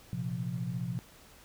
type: chord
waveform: sine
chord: Bb suspended second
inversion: none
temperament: equal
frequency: 116.54 / 130.81 / 174.61 Hz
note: Bb2 / C3 / F3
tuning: 0 / 0 / 0 cents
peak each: -38 / -36 / -36 dBFS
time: 0.13-0.99 s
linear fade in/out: 0 ms
effects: pink hiss -56 dBFS RMS until 1.44 s